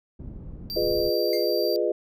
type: low-pass noise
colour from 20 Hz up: pink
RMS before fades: -38 dBFS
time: 0.19-1.1 s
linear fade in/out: 10 ms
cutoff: 230 Hz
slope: 12 dB/octave
type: tone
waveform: square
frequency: 4699 Hz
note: D8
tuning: in tune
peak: -31 dBFS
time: 0.7-1.76 s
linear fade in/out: 0 ms
type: chord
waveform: sine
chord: F half-diminished seventh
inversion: none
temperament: equal with one note detuned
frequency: 349.2 / 415.3 / 493.9 / 610.5 Hz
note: F4 / Ab4 / Cb5 / Eb5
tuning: 0 / 0 / 0 / -33 cents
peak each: -27 dBFS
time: 0.76-1.92 s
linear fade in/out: 5 ms
type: tone with exponential decay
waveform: sawtooth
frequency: 2114 Hz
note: C7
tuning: 17 cents sharp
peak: -30 dBFS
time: 1.33-1.51 s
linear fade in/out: 1 ms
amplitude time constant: 39 ms
effects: none